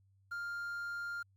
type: tone with quantisation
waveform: triangle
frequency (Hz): 1400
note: F6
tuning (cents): +4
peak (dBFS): -36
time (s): 0.31-1.23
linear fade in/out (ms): 10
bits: 11
effects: added 97 Hz sine -66 dBFS peak until 1.36 s